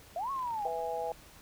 sine linear two-way sweep, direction up then down, 639 to 1117 to 771 Hz, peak -32 dBFS, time 0.16-0.68 s, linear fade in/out 2 ms, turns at 0.31 s
clicks, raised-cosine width 0.3 ms, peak -38 dBFS, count 8, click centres 0.362 / 0.392 / 0.427 / 0.476 / 0.507 / 0.542 / 0.59 / 0.624 s
harmonic tone, 164.81 Hz, E3, in tune, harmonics 3 / 4 / 5, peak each -37 / -37 / -36 dBFS, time 0.65-1.12 s, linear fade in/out 2 ms
effects pink hiss -55 dBFS RMS until 1.41 s

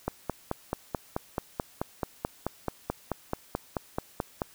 click train, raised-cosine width 1 ms, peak -14 dBFS, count 21, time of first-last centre 0.08-4.418 s, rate 4.61 Hz, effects white hiss -56 dBFS RMS until 4.54 s

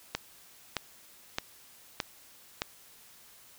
click train, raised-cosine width 0.2 ms, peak -12 dBFS, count 5, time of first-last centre 0.15-2.619 s, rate 1.62 Hz, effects white hiss -56 dBFS RMS until 3.58 s

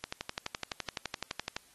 click train, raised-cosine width 0.2 ms, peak -17 dBFS, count 19, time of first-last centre 0.04-1.565 s, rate 11.8 Hz, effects white hiss -62 dBFS RMS until 1.74 s + AAC 32 kbps

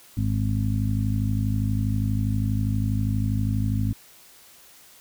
harmonic tone, 52.4 Hz, G#1, 16 cents sharp, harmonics 1 / 2 / 3 / 4 / 5, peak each -29 / -23 / -36 / -29 / -31 dBFS, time 0.17-3.93 s, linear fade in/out 5 ms, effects white hiss -51 dBFS RMS until 5 s

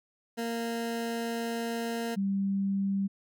20% pulse / sine tone pair in turn, 231.6 / 196.34 Hz, A#3 / G3, -11 / +3 cents, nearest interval minor third, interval 286 cents, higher first, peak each -26 dBFS, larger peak neither, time 0.37-2.16 / 2.16-3.08 s, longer first, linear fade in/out 20 ms, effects none

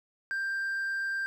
sine tone with hard clipping, 1582 Hz, G6, 15 cents sharp, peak -30 dBFS, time 0.31-1.26 s, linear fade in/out 0 ms, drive 2 dB, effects none

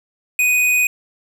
sine tone with hard clipping, 2489 Hz, D#7, in tune, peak -14 dBFS, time 0.39-0.87 s, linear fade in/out 2 ms, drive 16 dB, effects none

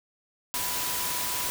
sine tone in noise, 987.8 Hz, B5, in tune, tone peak -38 dBFS, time 0.54-1.5 s, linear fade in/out 0 ms, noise white, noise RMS -30 dBFS, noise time 0.54-1.5 s, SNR -11 dB, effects none

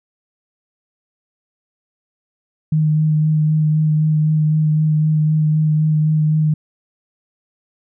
sine tone with vibrato, 154.4 Hz, D#3, 13 cents flat, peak -12 dBFS, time 2.72-6.54 s, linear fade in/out 5 ms, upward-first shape sine, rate 3.9 Hz, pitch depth 15 cents each way, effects none

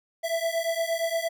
square beating tone pair, 659.3 / 667.9 Hz, E5 / E5, 0 / +23 cents, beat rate 8.6 Hz, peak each -29 dBFS, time 0.23-1.29 s, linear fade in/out 20 ms, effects none

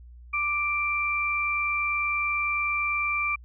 sine tone pair together, 1177 / 2354 Hz, D6 / D7, +3 / +3 cents, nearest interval octave, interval 1200 cents, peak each -29 / -25 dBFS, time 0.33-3.36 s, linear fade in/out 10 ms, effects added 60 Hz sine -44 dBFS peak until 3.44 s

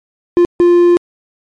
triangle tone bursts at uneven times, 349.2 Hz, F4, in tune, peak -3 dBFS, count 2, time 0.37-0.45 / 0.6-0.97 s, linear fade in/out 0 ms, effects MP3 48 kbps

